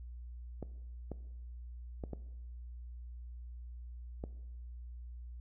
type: clicks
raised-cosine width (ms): 2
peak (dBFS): -27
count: 5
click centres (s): 0.627 / 1.117 / 2.038 / 2.133 / 4.239
effects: noise-tail reverb RT60 1.0 s tail -17 dB re dry + added 60 Hz sine -44 dBFS peak until 5.4 s